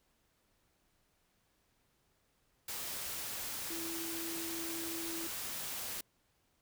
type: tone in noise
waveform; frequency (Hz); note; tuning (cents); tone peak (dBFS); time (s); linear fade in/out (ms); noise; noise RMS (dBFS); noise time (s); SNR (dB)
sine; 331.6; E4; +10; -42; 3.7-5.27; 5; white; -41; 2.68-6.01; -4
effects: pink hiss -75 dBFS RMS until 6.61 s